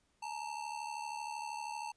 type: ring-modulated tone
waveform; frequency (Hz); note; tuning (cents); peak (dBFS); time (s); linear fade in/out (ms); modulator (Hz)
square; 891; A5; +22; -37; 0.22-1.92; 10; 36.4
effects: pink hiss -75 dBFS RMS until 1.96 s + resampled to 22050 Hz